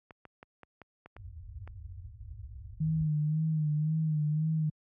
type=clicks; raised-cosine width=0.5 ms; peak=-33 dBFS; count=8; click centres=0.108 / 0.253 / 0.429 / 0.633 / 0.817 / 1.06 / 1.166 / 1.676 s
type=low-pass noise; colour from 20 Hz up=pink; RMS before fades=-41 dBFS; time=1.16-3.07 s; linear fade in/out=5 ms; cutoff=110 Hz; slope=96 dB/octave
type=tone with vibrato; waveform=sine; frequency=154.5 Hz; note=D#3; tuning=12 cents flat; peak=-26 dBFS; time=2.8-4.7 s; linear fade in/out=10 ms; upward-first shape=sine; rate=1.9 Hz; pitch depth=52 cents each way
effects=high-pass 60 Hz 12 dB/octave